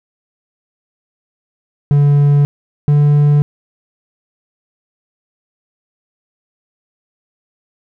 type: tone pair in turn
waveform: triangle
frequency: 143.9 / 146.25 Hz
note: D3 / D3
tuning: -35 / -7 cents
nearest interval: unison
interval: 28 cents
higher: second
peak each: -5 dBFS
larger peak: neither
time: 1.91-2.45 / 2.88-3.42 s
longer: neither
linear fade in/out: 0 ms
effects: none